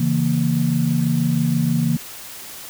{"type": "chord", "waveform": "sine", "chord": "A# diminished", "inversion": "first", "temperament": "equal", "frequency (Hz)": [138.59, 164.81, 233.1], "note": ["C#3", "E3", "A#3"], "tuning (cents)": [0, 0, 0], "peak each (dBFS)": [-21, -19, -20], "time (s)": [0, 1.97], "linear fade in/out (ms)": 5, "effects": ["tanh soft clip ceiling -6 dBFS", "white hiss -36 dBFS RMS until 2.69 s"]}